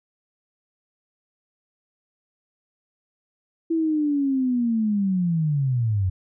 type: linear sweep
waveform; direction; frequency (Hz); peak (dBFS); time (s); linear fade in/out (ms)
sine; down; 331.9 to 89.5; -19; 3.7-6.1; 10
effects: none